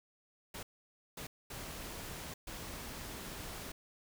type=noise bursts at uneven times; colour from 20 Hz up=pink; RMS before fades=-45 dBFS; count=4; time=0.54-0.63 / 1.17-1.27 / 1.5-2.34 / 2.47-3.72 s; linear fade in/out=5 ms; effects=none